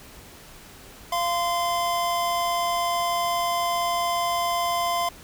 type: tone pair together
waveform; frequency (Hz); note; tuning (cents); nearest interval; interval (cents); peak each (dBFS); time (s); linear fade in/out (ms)
square; 691.6 / 1034; F5 / C6; -17 / -21; perfect fifth; 696; -26 / -26; 1.12-5.09; 5
effects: pink hiss -46 dBFS RMS until 5.23 s